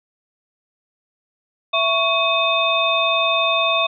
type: tone cluster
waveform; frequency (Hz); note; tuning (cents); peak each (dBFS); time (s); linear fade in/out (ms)
sine; 663 / 1113 / 2544 / 3611; E5 / C#6 / D#7 / A7; +10 / +7 / +38 / +44; -21; 1.73-3.87; 10
effects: none